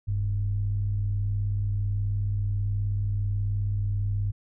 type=tone pair together; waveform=sine; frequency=42.51 / 101.1 Hz; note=F1 / G#2; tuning=-46 / -46 cents; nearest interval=octave + minor third; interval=1500 cents; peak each=-30 / -24 dBFS; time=0.07-4.32 s; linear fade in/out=20 ms; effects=tanh soft clip ceiling -17 dBFS